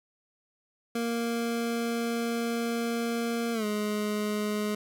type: tone with pitch glide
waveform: 25% pulse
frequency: 233.1 to 210.1 Hz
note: A#3 to G#3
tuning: 0 to +20 cents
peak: -24 dBFS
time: 0.95-4.75 s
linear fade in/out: 5 ms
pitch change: -180 cents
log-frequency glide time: 3.53-3.65 s
effects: none